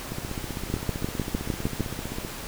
two click trains, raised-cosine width 3 ms, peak -12 / -19 dBFS, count 8 / 34, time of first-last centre 0.74-1.807 / 0.12-2.249 s, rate 6.56 / 15.5 Hz, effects pink hiss -37 dBFS RMS until 2.47 s

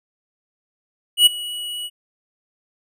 square tone with ADSR envelope, 2926 Hz, F#7, 20 cents flat, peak -7 dBFS, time 1.17-1.9 s, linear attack 93 ms, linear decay 14 ms, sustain -20 dB, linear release 43 ms, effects none

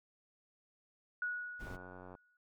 sine tone with exponential decay, 1461 Hz, F#6, 22 cents flat, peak -33 dBFS, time 1.22-2.37 s, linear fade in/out 2 ms, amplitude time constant 250 ms
brown noise, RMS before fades -47 dBFS, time 1.59-1.77 s, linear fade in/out 20 ms
click train, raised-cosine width 1 ms, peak -37 dBFS, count 45, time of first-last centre 1.67-2.151 s, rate 91.4 Hz
effects none

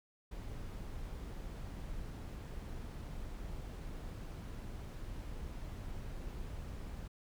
brown noise, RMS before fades -44 dBFS, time 0.31-7.08 s, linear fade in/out 10 ms, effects none

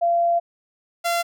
sine / sawtooth tone pair in turn, 686 / 686 Hz, F5 / F5, -31 / -31 cents, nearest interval unison, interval 0 cents, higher neither, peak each -16 dBFS, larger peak neither, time 0.01-0.4 / 1.04-1.23 s, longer first, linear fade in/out 20 ms, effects none

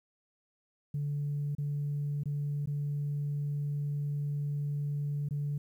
sine tone with dropouts, 144.9 Hz, D3, 23 cents flat, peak -29 dBFS, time 0.94-5.58 s, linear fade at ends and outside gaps 5 ms, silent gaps 1.551-1.582 / 2.235-2.256 / 2.659-2.672 / 5.288-5.308 s, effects tanh soft clip ceiling -27 dBFS + 11-bit

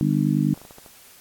harmonic tone, 50.1 Hz, G1, 38 cents sharp, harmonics 3 / 4 / 5 / 6, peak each -22 / -23 / -24 / -25 dBFS, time 0.01-0.54 s, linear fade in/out 0 ms
clicks, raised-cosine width 1 ms, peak -31 dBFS, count 7, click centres 0.543 / 0.576 / 0.616 / 0.651 / 0.709 / 0.784 / 0.862 s
effects white hiss -49 dBFS RMS until 1.2 s + AAC 64 kbps

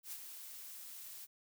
blue noise with ADSR envelope, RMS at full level -44 dBFS, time 0.03-1.27 s, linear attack 90 ms, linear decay 54 ms, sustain -6 dB, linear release 31 ms, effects none

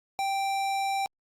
sine tone with hard clipping, 784 Hz, G5, in tune, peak -28 dBFS, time 0.19-1.06 s, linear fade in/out 0 ms, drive 18 dB, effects Opus 48 kbps

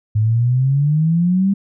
sine exponential sweep, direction up, 105.2 to 200.4 Hz, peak -12 dBFS, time 0.15-1.54 s, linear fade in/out 10 ms, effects none

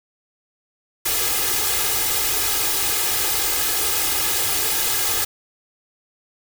white noise with comb filter, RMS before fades -21 dBFS, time 1.05-5.25 s, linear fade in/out 10 ms, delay 2.4 ms, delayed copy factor +1, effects none

